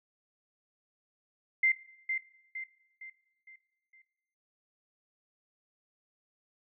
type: tone with echo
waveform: sine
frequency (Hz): 2087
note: C7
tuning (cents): -5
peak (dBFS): -22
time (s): 1.63-1.72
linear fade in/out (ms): 5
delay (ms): 460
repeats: 5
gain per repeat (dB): -7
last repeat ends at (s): 4.02
effects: noise-tail reverb RT60 0.8 s tail -17 dB re dry

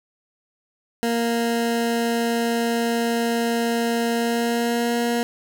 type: tone with pitch glide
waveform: 20% pulse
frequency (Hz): 233.1 to 236.8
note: A#3 to A#3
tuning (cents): 0 to +27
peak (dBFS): -15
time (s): 1.03-5.23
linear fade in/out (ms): 0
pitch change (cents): +27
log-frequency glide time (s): 4.14-4.96
effects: none

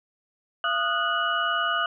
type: tone cluster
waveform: sine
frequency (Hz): 680 / 1235 / 1394 / 1474 / 2935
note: F5 / D#6 / F6 / F#6 / F#7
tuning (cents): -46 / -13 / -4 / -7 / -15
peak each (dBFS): -32 / -26 / -34 / -27 / -30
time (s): 0.64-1.86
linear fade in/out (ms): 2
effects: none

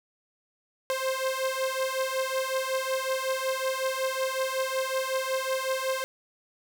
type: beating tone pair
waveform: sawtooth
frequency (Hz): 523.3 / 528.7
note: C5 / C5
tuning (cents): 0 / +18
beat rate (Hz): 5.4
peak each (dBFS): -26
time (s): 0.9-6.04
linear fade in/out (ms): 0
effects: none

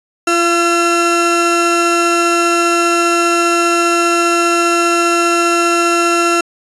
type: tone pair together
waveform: 30% pulse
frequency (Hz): 342.5 / 1355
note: F4 / E6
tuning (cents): -34 / +47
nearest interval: 2 octaves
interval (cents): 2381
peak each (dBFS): -11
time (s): 0.27-6.41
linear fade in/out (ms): 5
effects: resampled to 24000 Hz

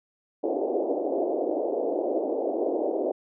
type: band-pass noise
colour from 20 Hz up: pink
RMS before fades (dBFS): -27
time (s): 0.43-3.12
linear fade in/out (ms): 10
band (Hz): 300 to 690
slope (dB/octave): 48
effects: none

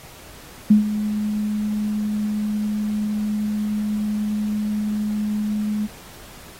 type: tone with ADSR envelope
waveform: sine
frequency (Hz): 210.9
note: G#3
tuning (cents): +27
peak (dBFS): -7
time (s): 0.7-5.88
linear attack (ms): 9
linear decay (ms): 120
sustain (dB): -13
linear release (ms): 33
effects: pink hiss -43 dBFS RMS until 6.59 s + AAC 48 kbps

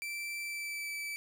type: tone with pitch glide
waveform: 40% pulse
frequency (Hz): 2338 to 2312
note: D7 to D7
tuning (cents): -8 to -28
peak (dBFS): -36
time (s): 0.02-1.16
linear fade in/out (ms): 0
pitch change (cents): -20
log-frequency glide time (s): 0.4-0.91
effects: none

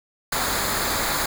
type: noise with comb filter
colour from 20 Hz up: pink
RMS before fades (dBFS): -24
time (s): 0.32-1.26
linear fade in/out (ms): 5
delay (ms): 0.35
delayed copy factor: -0.6
effects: none

